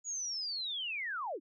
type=linear sweep; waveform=sine; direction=down; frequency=6870 to 246.9 Hz; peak=-35 dBFS; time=0.04-1.4 s; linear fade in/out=50 ms; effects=none